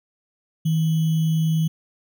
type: tone with sample-and-hold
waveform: sine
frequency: 160 Hz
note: D#3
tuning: 49 cents sharp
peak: -17 dBFS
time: 0.65-1.68 s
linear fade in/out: 10 ms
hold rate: 3150 Hz
effects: none